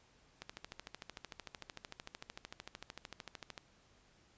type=click train; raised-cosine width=0.2 ms; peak=-27 dBFS; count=43; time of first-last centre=0.42-3.578 s; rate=13.3 Hz; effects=pink hiss -68 dBFS RMS until 4.37 s + resampled to 16000 Hz